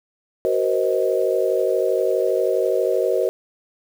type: chord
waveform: sine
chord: C half-diminished seventh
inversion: second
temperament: just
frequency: 376.7 / 470.9 / 523.3 / 627.9 Hz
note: Gb4 / Bb4 / C5 / Eb5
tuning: +31 / +18 / 0 / +16 cents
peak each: -22 / -22 / -22 / -24 dBFS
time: 0.45-3.29 s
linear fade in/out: 0 ms
effects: 7-bit